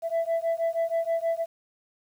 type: beating tone pair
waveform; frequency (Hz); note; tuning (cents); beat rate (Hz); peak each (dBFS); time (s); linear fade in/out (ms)
sine; 661 / 667.3; E5 / E5; +5 / +21; 6.3; -25; 0.02-1.46; 50
effects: tanh soft clip ceiling -21 dBFS + 9-bit